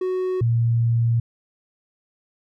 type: tone pair in turn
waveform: triangle / sine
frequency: 370 / 116.54 Hz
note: F#4 / A#2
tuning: 0 / 0 cents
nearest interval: octave + minor sixth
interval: 2000 cents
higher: first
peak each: -19 / -16 dBFS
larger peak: second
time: 0.01-0.41 / 0.41-1.2 s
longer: second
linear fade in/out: 5 ms
effects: none